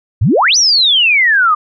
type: exponential two-way sweep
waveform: sine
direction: up then down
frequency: 84 to 6060 to 1184 Hz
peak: -7 dBFS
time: 0.21-1.55 s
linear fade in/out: 10 ms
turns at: 0.57 s
effects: none